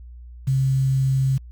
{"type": "tone with quantisation", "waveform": "sine", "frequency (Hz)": 133.4, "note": "C3", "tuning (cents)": 34, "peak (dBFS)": -16, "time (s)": [0.47, 1.38], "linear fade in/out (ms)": 10, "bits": 7, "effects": ["added 60 Hz sine -37 dBFS peak until 1.51 s", "MP3 96 kbps"]}